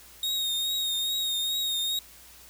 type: tone with vibrato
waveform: 40% pulse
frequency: 3729 Hz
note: A#7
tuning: in tune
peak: -25 dBFS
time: 0.23-1.99 s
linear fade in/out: 2 ms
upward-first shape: triangle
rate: 2.4 Hz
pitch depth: 40 cents each way
effects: added 60 Hz sine -59 dBFS peak until 2.49 s + white hiss -51 dBFS RMS until 2.49 s